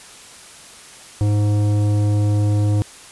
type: tone with tanh clipping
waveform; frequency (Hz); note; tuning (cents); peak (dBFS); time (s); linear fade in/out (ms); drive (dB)
triangle; 103.83; G#2; 0; -16; 1.21-2.82; 0; 17
effects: white hiss -41 dBFS RMS until 3.11 s + resampled to 24000 Hz